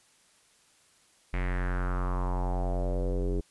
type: tone with low-pass filter sweep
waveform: square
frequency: 45.26 Hz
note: F#1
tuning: 37 cents flat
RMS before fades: -29 dBFS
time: 1.33-3.41 s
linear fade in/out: 10 ms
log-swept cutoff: 2200 to 380 Hz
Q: 4.1
effects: white hiss -63 dBFS RMS until 3.5 s + resampled to 24000 Hz